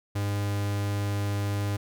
45% pulse tone, 101.6 Hz, G#2, 38 cents flat, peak -26 dBFS, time 0.15-1.77 s, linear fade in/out 10 ms, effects none

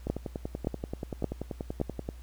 two click trains, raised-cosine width 2 ms, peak -14 / -20 dBFS, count 4 / 22, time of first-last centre 0.1-1.814 / 0.07-2.089 s, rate 1.75 / 10.4 Hz, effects added 60 Hz sine -43 dBFS peak until 2.22 s + pink hiss -59 dBFS RMS until 2.22 s

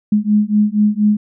sine beating tone pair, 207.7 / 211.9 Hz, G#3 / G#3, 0 / +35 cents, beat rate 4.2 Hz, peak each -14 dBFS, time 0.12-1.17 s, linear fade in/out 5 ms, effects none

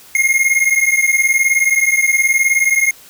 square beating tone pair, 2133 / 2152 Hz, C7 / C7, +33 / +48 cents, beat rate 19 Hz, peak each -15 dBFS, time 0.15-2.91 s, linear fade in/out 2 ms, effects white hiss -42 dBFS RMS until 3.09 s

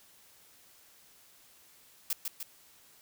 blue noise with echo, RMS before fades -31 dBFS, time 2.1-2.13 s, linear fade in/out 2 ms, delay 150 ms, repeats 2, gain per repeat -4 dB, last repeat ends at 2.43 s, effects white hiss -60 dBFS RMS until 3.01 s

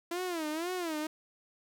sawtooth tone with vibrato, 334.1 Hz, E4, 23 cents sharp, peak -29 dBFS, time 0.11-1.07 s, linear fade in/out 5 ms, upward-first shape sine, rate 2 Hz, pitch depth 170 cents each way, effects none

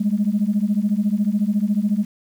sine beating tone pair, 200.2 / 214.2 Hz, G3 / A3, +37 / -46 cents, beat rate 14 Hz, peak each -19 dBFS, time 0-2.05 s, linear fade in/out 10 ms, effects tanh soft clip ceiling -10 dBFS + 8-bit

